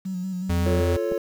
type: tone with vibrato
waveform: sine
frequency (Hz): 185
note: F#3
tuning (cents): 0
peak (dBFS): -26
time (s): 0.05-0.81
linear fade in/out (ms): 10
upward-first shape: square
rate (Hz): 5.4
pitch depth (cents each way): 36
type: tone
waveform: square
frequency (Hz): 85.7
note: F2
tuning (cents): -32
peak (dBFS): -22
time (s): 0.49-0.97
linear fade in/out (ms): 10
type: chord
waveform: triangle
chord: F augmented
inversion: none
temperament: equal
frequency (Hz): 349.2 / 440 / 554.4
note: F4 / A4 / C#5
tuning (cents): 0 / 0 / 0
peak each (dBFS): -26 / -25 / -25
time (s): 0.66-1.18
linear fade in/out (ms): 2
type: clicks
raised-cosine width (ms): 2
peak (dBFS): -20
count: 2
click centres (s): 1.117 / 1.122
effects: 8-bit